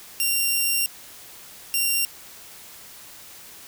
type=tone bursts at uneven times; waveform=5% pulse; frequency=2766 Hz; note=F7; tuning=17 cents flat; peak=-11 dBFS; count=2; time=0.2-0.86 / 1.74-2.05 s; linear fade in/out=0 ms; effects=white hiss -44 dBFS RMS until 3.67 s